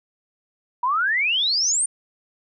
sine exponential sweep, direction up, 950 to 9200 Hz, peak -18 dBFS, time 0.83-1.86 s, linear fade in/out 5 ms
sine tone with exponential growth, 5274 Hz, E8, in tune, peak -24 dBFS, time 1.27-1.72 s, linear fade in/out 5 ms, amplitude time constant 97 ms
effects none

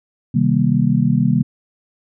sine chord, C minor seventh, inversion none, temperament just, 130.81 / 156.98 / 196.22 / 235.5 Hz, C3 / Eb3 / G3 / Bb3, 0 / +16 / +2 / +18 cents, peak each -18 dBFS, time 0.34-1.43 s, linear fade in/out 10 ms, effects none

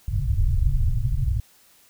pink low-pass noise, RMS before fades -21 dBFS, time 0.08-1.4 s, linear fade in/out 5 ms, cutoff 140 Hz, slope 96 dB/octave, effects white hiss -56 dBFS RMS until 1.89 s

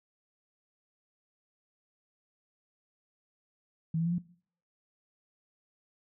sine tone with pitch steps, 161.7 / 166.44 / 171.32 / 176.34 Hz, E3 / E3 / F3 / F3, -33 / +17 / -33 / +17 cents, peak -27 dBFS, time 3.94-4.184 s, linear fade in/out 5 ms, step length 61 ms, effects noise-tail reverb RT60 0.5 s tail -20 dB re dry

